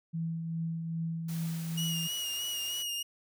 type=tone with tremolo; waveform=sine; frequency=164.5 Hz; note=E3; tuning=3 cents flat; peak=-30 dBFS; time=0.13-2.08 s; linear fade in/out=20 ms; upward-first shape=triangle; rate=2.5 Hz; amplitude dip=40%
type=noise; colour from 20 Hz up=white; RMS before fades=-47 dBFS; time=1.28-2.83 s; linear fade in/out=10 ms
type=tone with vibrato; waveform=sawtooth; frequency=2873 Hz; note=F7; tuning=48 cents sharp; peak=-30 dBFS; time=1.77-3.03 s; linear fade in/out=10 ms; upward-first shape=sine; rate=3.2 Hz; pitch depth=35 cents each way
effects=none